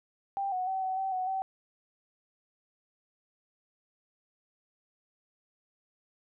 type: tone with pitch steps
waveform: sine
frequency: 789 / 737 / 763 / 754 / 769 / 742 / 766 Hz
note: G5 / F#5 / G5 / F#5 / G5 / F#5 / G5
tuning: +11 / -7 / -47 / +32 / -33 / +5 / -40 cents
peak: -29 dBFS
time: 0.37-1.42 s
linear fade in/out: 0 ms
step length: 150 ms
effects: none